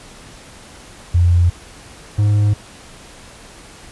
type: tone pair in turn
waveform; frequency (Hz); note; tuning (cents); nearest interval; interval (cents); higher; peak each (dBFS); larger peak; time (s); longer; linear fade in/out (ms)
sine / triangle; 87 / 103.88; F2 / G#2; -6 / +1; minor third; 307; second; -9; neither; 1.14-1.5 / 2.18-2.54; neither; 10
effects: pink hiss -40 dBFS RMS until 3.91 s + resampled to 24000 Hz